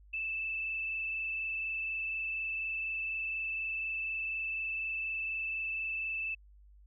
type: tone with frequency modulation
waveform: sine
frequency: 2637 Hz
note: E7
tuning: in tune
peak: -33 dBFS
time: 0.13-6.35 s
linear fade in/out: 10 ms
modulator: 24.1 Hz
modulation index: 1.1
effects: added 50 Hz sine -55 dBFS peak until 6.86 s